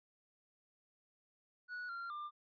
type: tone with pitch steps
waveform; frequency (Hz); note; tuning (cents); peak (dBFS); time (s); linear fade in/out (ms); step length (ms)
triangle; 1468 / 1382 / 1194; F#6 / F6 / D6; -14 / -19 / +28; -40; 1.68-2.31; 50; 210
effects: resampled to 11025 Hz